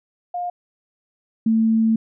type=tone pair in turn; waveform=sine; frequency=709 / 223.3 Hz; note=F5 / A3; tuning=+26 / +26 cents; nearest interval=octave + minor sixth; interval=2000 cents; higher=first; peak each=-23 / -14 dBFS; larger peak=second; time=0.34-0.5 / 1.46-1.96 s; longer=second; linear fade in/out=5 ms; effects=none